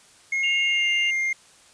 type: tone with pitch glide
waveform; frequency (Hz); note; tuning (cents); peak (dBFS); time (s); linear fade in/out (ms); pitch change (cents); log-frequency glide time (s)
triangle; 2156 to 2115; C#7 to C7; -49 to +18; -20; 0.32-1.33; 5; -33; 0.64-0.89
type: tone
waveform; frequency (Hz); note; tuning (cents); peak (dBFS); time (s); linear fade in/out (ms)
sine; 2797; F7; +2; -23; 0.43-1.11; 10
effects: white hiss -53 dBFS RMS until 1.73 s + resampled to 22050 Hz